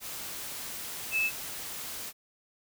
sine tone in noise, 2615 Hz, E7, 15 cents flat, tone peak -25 dBFS, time 1.11-1.31 s, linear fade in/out 50 ms, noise white, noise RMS -39 dBFS, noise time 0-2.13 s, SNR +11 dB, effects none

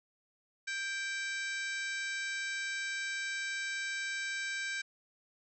harmonic tone with a mistuned harmonic, 776 Hz, G5, 18 cents flat, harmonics 2 / 3 / 4 / 5 / 6 / 7 / 8 / 9 / 10, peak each -37 / -40 / -51 / -46 / -50 / -49 / -49 / -58 / -49 dBFS, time 0.67-4.82 s, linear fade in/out 10 ms, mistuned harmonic 2, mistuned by +35 cents, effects none

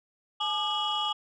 sine tone cluster, 848 / 1208 / 2928 / 3317 Hz, G#5 / D6 / F#7 / G#7, +36 / +48 / -19 / -3 cents, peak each -31 dBFS, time 0.4-1.13 s, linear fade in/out 10 ms, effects tanh soft clip ceiling -21 dBFS

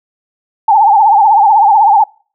sine tone with vibrato, 843 Hz, G#5, 26 cents sharp, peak -4 dBFS, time 0.68-2.04 s, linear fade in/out 5 ms, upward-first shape triangle, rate 16 Hz, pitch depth 150 cents each way, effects noise-tail reverb RT60 0.4 s tail -25 dB re dry

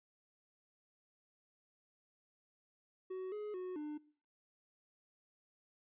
triangle tone with pitch steps, 373.7 / 420.4 / 367.1 / 299.6 Hz, F#4 / G#4 / F#4 / D4, +17 / +21 / -14 / +35 cents, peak -38 dBFS, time 3.1-3.98 s, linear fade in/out 10 ms, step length 220 ms, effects noise-tail reverb RT60 0.5 s tail -22 dB re dry + resampled to 8000 Hz

